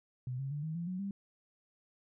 sine tone with pitch steps, 126.2 / 136.04 / 146.65 / 158.09 / 170.41 / 183.7 / 198.03 Hz, B2 / C#3 / D3 / D#3 / F3 / F#3 / G3, +38 / -32 / -2 / +28 / -42 / -12 / +18 cents, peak -35 dBFS, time 0.27-1.11 s, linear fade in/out 2 ms, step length 120 ms, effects none

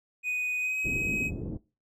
triangle tone with pitch glide, 2489 to 2537 Hz, D#7 to D#7, 0 to +33 cents, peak -26 dBFS, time 0.23-1.31 s, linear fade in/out 50 ms, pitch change +33 cents, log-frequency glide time 0.59-0.79 s
white low-pass noise, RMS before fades -35 dBFS, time 0.84-1.58 s, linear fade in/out 20 ms, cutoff 350 Hz, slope 24 dB/octave
effects noise-tail reverb RT60 0.3 s tail -20 dB re dry

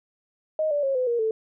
sine tone with pitch steps, 624 / 582.2 / 543.2 / 506.8 / 472.9 / 441.2 Hz, D#5 / D5 / C#5 / B4 / A#4 / A4, +5 / -15 / -35 / +45 / +25 / +5 cents, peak -21 dBFS, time 0.59-1.31 s, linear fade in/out 2 ms, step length 120 ms, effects none

